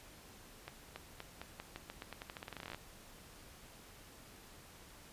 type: accelerating click train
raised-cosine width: 0.3 ms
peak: -28 dBFS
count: 24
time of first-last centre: 0.68-2.746 s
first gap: 280 ms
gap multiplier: 0.87
effects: pink hiss -57 dBFS RMS until 5.12 s + resampled to 32000 Hz